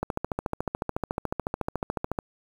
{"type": "click train", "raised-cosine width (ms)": 1, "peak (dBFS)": -13, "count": 31, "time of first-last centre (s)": [0.03, 2.188], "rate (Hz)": 13.9, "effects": ["7-bit"]}